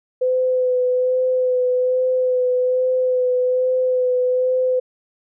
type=tone with vibrato; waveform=sine; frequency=506 Hz; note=B4; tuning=42 cents sharp; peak=-15 dBFS; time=0.21-4.8 s; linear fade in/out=10 ms; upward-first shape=sine; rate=1.2 Hz; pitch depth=18 cents each way; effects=none